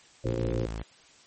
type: harmonic tone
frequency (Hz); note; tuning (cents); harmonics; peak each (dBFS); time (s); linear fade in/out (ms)
58.27; A#1; 0; 1 / 2 / 3 / 4 / 5 / 6 / 7 / 8 / 9; -41 / -31 / -41 / -40 / -38 / -35 / -38 / -38 / -35; 0.24-0.66; 5
type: tone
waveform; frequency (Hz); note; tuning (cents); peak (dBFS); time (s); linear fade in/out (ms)
sawtooth; 55; A1; 0; -29; 0.26-0.83; 5
effects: white hiss -56 dBFS RMS until 1.26 s + MP3 32 kbps